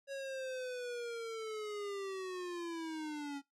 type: linear sweep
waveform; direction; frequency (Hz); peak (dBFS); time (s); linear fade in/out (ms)
square; down; 554.4 to 277.2; -40; 0.07-3.42; 50
effects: noise-tail reverb RT60 0.2 s tail -20 dB re dry + low-pass 8000 Hz 12 dB/octave